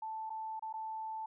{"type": "tone with dropouts", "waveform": "sine", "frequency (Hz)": 880, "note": "A5", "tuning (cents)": 0, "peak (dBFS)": -38, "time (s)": [0.02, 1.26], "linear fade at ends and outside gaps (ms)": 5, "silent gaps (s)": [[0.296, 0.302], [0.595, 0.623], [0.728, 0.738]], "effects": []}